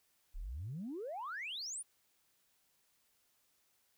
sine exponential sweep, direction up, 30.87 to 10280 Hz, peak -39 dBFS, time 0.34-1.83 s, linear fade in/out 20 ms, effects tanh soft clip ceiling -36 dBFS + white hiss -75 dBFS RMS until 3.97 s

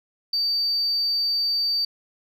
sine tone, 4620 Hz, D8, 29 cents flat, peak -19 dBFS, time 0.33-1.85 s, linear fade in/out 5 ms, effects tanh soft clip ceiling -17 dBFS

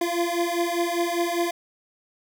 25% pulse beating tone pair, 341.6 / 346.6 Hz, F4 / F4, -38 / -13 cents, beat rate 5 Hz, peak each -22 / -22 dBFS, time 0.01-1.51 s, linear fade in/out 5 ms, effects none

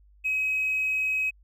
sine tone with hard clipping, 2543 Hz, D#7, 37 cents sharp, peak -24 dBFS, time 0.24-1.31 s, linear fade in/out 20 ms, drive 1 dB, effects added 50 Hz sine -54 dBFS peak until 1.43 s

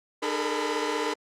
sawtooth tone cluster, 302.2 / 416.9 / 446.5 / 462.8 / 1000 Hz, D4 / G#4 / A4 / A#4 / B5, +50 / +7 / +25 / -13 / +21 cents, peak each -29 dBFS, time 0.22-1.14 s, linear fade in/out 10 ms, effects low-pass 7000 Hz 12 dB/octave + Opus 48 kbps

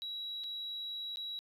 sine tone with dropouts, 3885 Hz, B7, 29 cents flat, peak -37 dBFS, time 0.02-1.39 s, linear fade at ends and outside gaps 0 ms, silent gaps 0.437-0.441 / 1.159-1.171 s, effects tanh soft clip ceiling -34 dBFS

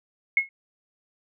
sine tone with exponential decay, 2172 Hz, C#7, 36 cents flat, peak -13 dBFS, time 0.37-0.49 s, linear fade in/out 2 ms, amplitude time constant 26 ms, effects none

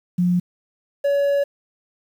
sine / triangle tone pair in turn, 178 / 565.1 Hz, F3 / C#5, +33 / +33 cents, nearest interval octave + minor sixth, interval 2000 cents, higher second, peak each -15 / -14 dBFS, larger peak second, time 0.18-0.4 / 1.04-1.44 s, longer second, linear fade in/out 10 ms, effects 8-bit

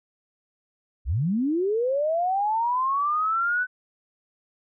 sine linear sweep, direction up, 49 to 1512 Hz, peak -21 dBFS, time 1.05-3.67 s, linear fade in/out 50 ms, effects none

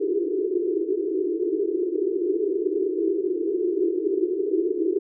pink band-pass noise, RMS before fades -24 dBFS, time 0-4.99 s, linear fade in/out 10 ms, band 330 to 420 Hz, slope 96 dB/octave, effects none

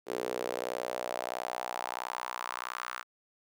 sawtooth tone with high-pass filter sweep, 61.5 Hz, B1, 7 cents flat, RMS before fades -37 dBFS, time 0.06-3.04 s, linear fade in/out 50 ms, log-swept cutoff 410 to 1300 Hz, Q 3.1, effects none

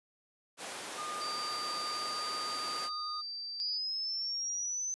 pink noise, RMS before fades -40 dBFS, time 0.57-2.9 s, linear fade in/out 50 ms
triangle tone with pitch glide, 1216 to 1230.1 Hz, D#6 to D#6, -40 to -20 cents, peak -36 dBFS, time 0.97-3.22 s, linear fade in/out 20 ms, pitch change +20 cents, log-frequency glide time 1.94-2.29 s
sine tone, 4671 Hz, D8, 10 cents flat, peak -38 dBFS, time 1.2-3.79 s, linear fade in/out 20 ms
sine exponential sweep, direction up, 4850 to 6160 Hz, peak -33 dBFS, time 3.6-4.94 s, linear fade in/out 0 ms
effects high-pass 400 Hz 12 dB/octave + resampled to 24000 Hz

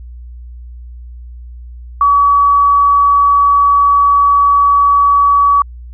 sine tone, 1137 Hz, C#6, 44 cents sharp, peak -6 dBFS, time 2.01-5.62 s, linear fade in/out 2 ms, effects added 60 Hz sine -28 dBFS peak until 5.93 s

